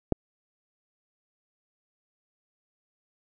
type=clicks; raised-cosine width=2 ms; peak=-9 / -28 dBFS; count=2; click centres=0.123 / 0.126 s; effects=none